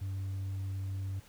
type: tone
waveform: sine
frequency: 96.5 Hz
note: G2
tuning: 27 cents flat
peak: -31 dBFS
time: 0.01-1.2 s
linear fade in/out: 10 ms
effects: tanh soft clip ceiling -33 dBFS + pink hiss -59 dBFS RMS until 1.28 s